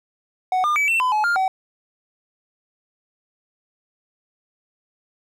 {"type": "tone with pitch steps", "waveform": "triangle", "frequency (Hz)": [742, 1205, 2292, 2693, 1010, 852, 1403, 759], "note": ["F#5", "D6", "D7", "E7", "B5", "G#5", "F6", "F#5"], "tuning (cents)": [5, 44, -43, 36, 39, 44, 8, 44], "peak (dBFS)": -15, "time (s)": [0.52, 1.48], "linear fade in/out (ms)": 2, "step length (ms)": 120, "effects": []}